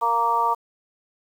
harmonic tone, 232.8 Hz, A#3, 2 cents flat, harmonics 2 / 3 / 4 / 5, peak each -31 / -29 / -20 / -23 dBFS, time 0.01-0.55 s, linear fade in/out 20 ms, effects 8-bit

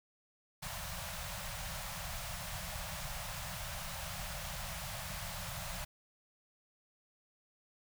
pink band-stop noise, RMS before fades -42 dBFS, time 0.62-5.85 s, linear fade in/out 10 ms, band 190 to 540 Hz, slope 96 dB/octave, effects none

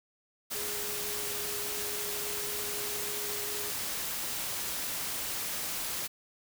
sine tone in noise, 414.7 Hz, G#4, 3 cents flat, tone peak -42 dBFS, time 0.54-3.72 s, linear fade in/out 20 ms, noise white, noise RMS -35 dBFS, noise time 0.5-6.08 s, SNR -10 dB, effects none

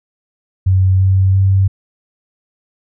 sine tone with pitch steps, 94.1 / 95.25 / 96.41 Hz, F#2 / G2 / G2, +30 / -49 / -28 cents, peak -8 dBFS, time 0.66-1.68 s, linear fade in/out 10 ms, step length 340 ms, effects none

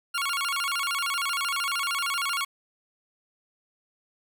20% pulse tone with vibrato, 1244.5 Hz, D#6, in tune, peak -21 dBFS, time 0.14-2.45 s, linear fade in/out 10 ms, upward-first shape square, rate 13 Hz, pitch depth 200 cents each way, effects none

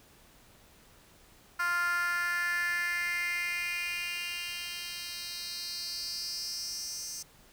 10% pulse tone with high-pass filter sweep, 349.2 Hz, F4, in tune, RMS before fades -34 dBFS, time 1.59-7.23 s, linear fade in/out 10 ms, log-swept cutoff 1300 to 6400 Hz, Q 4.8, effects pink hiss -59 dBFS RMS until 7.52 s

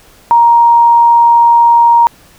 sine tone, 938 Hz, A#5, 11 cents sharp, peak -3 dBFS, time 0.31-2.07 s, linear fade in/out 0 ms, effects pink hiss -43 dBFS RMS until 2.38 s

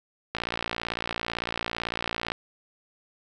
click train, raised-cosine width 0.3 ms, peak -12 dBFS, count 115, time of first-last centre 0.35-2.319 s, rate 57.9 Hz, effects none

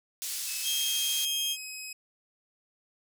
pink band-pass noise, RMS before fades -35 dBFS, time 0.22-1.25 s, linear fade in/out 0 ms, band 5000 to 15000 Hz, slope 12 dB/octave
15% pulse tone with pitch glide, 2599 to 2538 Hz, E7 to D#7, -25 to +34 cents, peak -31 dBFS, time 0.47-1.93 s, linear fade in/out 5 ms, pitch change -41 cents, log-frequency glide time 0.63-1.03 s
sawtooth tone, 3224 Hz, G7, 48 cents sharp, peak -25 dBFS, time 0.63-1.57 s, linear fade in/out 50 ms
effects none

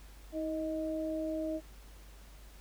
sine tone pair together, 318.8 / 627 Hz, D#4 / D#5, +42 / +13 cents, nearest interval octave, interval 1171 cents, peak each -35 / -36 dBFS, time 0.32-1.61 s, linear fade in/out 50 ms, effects added 50 Hz sine -51 dBFS peak until 2.6 s + pink hiss -59 dBFS RMS until 2.6 s

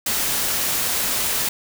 white noise, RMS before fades -22 dBFS, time 0.06-1.49 s, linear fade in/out 5 ms, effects none

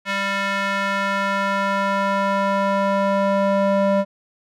square tone with band-pass filter sweep, 197.4 Hz, G3, 12 cents sharp, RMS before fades -20 dBFS, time 0.05-4.05 s, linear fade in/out 50 ms, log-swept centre 2000 to 590 Hz, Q 1.4, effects none

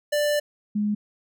square / sine tone pair in turn, 590 / 208.6 Hz, D5 / G#3, +8 / +8 cents, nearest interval octave + tritone, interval 1800 cents, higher first, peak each -21 / -21 dBFS, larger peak neither, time 0.12-0.4 / 0.75-0.95 s, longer first, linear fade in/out 10 ms, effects none

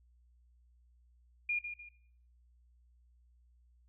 sine tone with echo, 2421 Hz, D#7, 48 cents flat, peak -30 dBFS, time 1.49-1.59 s, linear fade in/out 5 ms, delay 150 ms, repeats 2, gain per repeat -9 dB, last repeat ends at 1.89 s, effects noise-tail reverb RT60 0.6 s tail -17 dB re dry + added 60 Hz sine -63 dBFS peak until 3.88 s

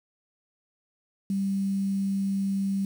sine tone with quantisation, 195.8 Hz, G3, 2 cents flat, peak -24 dBFS, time 1.3-2.85 s, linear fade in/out 2 ms, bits 8, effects none

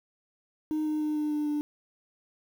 sine tone with pitch steps, 308.5 / 306 / 303.6 / 301.1 / 298.7 / 296.3 Hz, D#4 / D#4 / D#4 / D4 / D4 / D4, -15 / -29 / -42 / +43 / +29 / +15 cents, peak -24 dBFS, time 0.71-1.61 s, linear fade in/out 0 ms, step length 150 ms, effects tanh soft clip ceiling -25 dBFS + 9-bit

